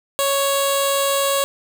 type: tone with notch filter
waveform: 10% pulse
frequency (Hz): 554.4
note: C#5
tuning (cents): 0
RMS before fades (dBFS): -19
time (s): 0.19-1.44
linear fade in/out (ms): 0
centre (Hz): 2000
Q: 0.72
effects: none